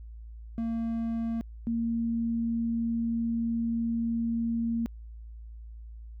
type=tone pair in turn; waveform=triangle / sine; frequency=228.8 / 230.8 Hz; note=A#3 / A#3; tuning=-32 / -17 cents; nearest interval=unison; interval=15 cents; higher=second; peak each=-26 dBFS; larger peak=neither; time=0.58-1.41 / 1.67-4.86 s; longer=second; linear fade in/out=0 ms; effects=added 56 Hz sine -41 dBFS peak until 6.2 s